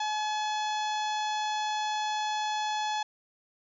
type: harmonic tone with a mistuned harmonic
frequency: 852 Hz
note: G#5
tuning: 44 cents sharp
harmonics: 1 / 2 / 3 / 4 / 5 / 6 / 7 / 8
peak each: -29 / -39 / -43 / -38 / -44 / -48 / -46 / -50 dBFS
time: 0-3.03 s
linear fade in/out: 5 ms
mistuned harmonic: 7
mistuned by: +15 cents
effects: none